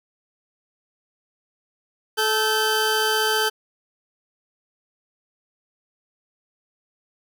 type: tone pair together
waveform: 20% pulse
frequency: 434.4 / 1548 Hz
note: A4 / G6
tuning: -22 / -22 cents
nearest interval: octave + minor seventh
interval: 2200 cents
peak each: -17 dBFS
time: 2.17-3.5 s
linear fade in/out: 20 ms
effects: none